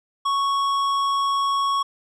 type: tone with tanh clipping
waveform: triangle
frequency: 1108.7 Hz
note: C#6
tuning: in tune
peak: -21 dBFS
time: 0.25-1.83 s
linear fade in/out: 10 ms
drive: 16 dB
effects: none